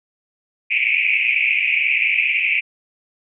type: band-pass noise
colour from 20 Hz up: white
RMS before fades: -18 dBFS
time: 0.7-2.61 s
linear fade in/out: 20 ms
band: 2200 to 2600 Hz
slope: 96 dB/octave
effects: none